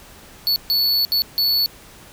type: tone bursts at uneven times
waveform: square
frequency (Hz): 4435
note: C#8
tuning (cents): 0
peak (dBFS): -16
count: 4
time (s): 0.47-0.56 / 0.7-1.05 / 1.12-1.22 / 1.38-1.66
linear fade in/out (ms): 0
effects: pink hiss -44 dBFS RMS until 2.12 s